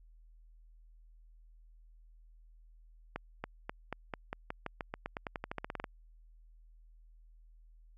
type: accelerating click train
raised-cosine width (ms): 0.5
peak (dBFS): -22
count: 22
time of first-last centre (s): 3.16-5.842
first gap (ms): 280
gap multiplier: 0.91
effects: added 40 Hz sine -56 dBFS peak until 7.97 s